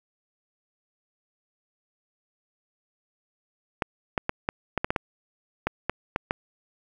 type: clicks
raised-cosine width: 0.5 ms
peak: -9 dBFS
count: 12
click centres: 3.822 / 4.178 / 4.294 / 4.489 / 4.777 / 4.845 / 4.905 / 4.962 / 5.67 / 5.896 / 6.161 / 6.309 s
effects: 8-bit